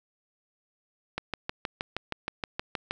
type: click train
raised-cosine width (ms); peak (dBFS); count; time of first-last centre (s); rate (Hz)
0.3; -14; 12; 1.18-2.91; 6.36
effects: none